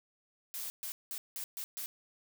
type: noise bursts at uneven times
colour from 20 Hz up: blue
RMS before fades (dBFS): -40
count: 6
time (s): 0.54-0.7 / 0.83-0.92 / 1.11-1.18 / 1.36-1.44 / 1.57-1.64 / 1.77-1.86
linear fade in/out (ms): 0
effects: none